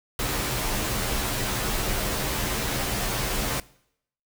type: noise with comb filter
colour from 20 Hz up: pink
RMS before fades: -27 dBFS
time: 0.19-3.6 s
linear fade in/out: 2 ms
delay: 12 ms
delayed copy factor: -0.8
effects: noise-tail reverb RT60 0.7 s tail -21 dB re dry